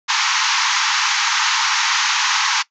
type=band-pass noise; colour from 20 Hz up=pink; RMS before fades=-18 dBFS; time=0.08-2.63 s; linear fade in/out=20 ms; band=850 to 6800 Hz; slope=96 dB/octave; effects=noise-tail reverb RT60 0.1 s tail -19 dB re dry